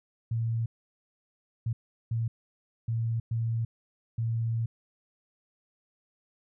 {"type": "tone bursts at uneven times", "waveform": "sine", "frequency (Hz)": 114.5, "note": "A#2", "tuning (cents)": -31, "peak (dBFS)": -26, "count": 6, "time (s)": [[0.31, 0.66], [1.66, 1.73], [2.11, 2.28], [2.88, 3.2], [3.31, 3.65], [4.18, 4.66]], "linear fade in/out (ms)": 5, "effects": []}